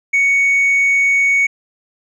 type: tone with tanh clipping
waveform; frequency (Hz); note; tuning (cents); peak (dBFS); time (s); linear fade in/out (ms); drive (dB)
triangle; 2228; C#7; +8; -11; 0.13-1.47; 10; 6
effects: none